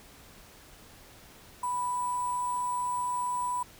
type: tone with sample-and-hold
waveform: sine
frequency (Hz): 987.8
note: B5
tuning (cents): 0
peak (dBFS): -28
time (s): 1.63-3.63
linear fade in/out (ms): 5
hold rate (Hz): 8820
effects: pink hiss -53 dBFS RMS until 3.79 s